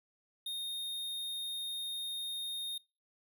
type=tone; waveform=square; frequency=3692 Hz; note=A#7; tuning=17 cents flat; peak=-37 dBFS; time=0.46-2.78 s; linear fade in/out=5 ms; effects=noise-tail reverb RT60 0.3 s tail -25 dB re dry